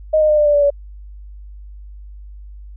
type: tone with pitch steps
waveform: sine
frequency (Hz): 622.3 / 613.4 / 604.6 / 595.9 / 587.4 / 579 / 570.7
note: D#5 / D#5 / D#5 / D5 / D5 / D5 / D5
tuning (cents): 0 / -25 / -50 / +25 / 0 / -25 / -50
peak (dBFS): -10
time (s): 0.13-0.704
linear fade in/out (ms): 10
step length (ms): 82
effects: added 50 Hz sine -33 dBFS peak until 2.76 s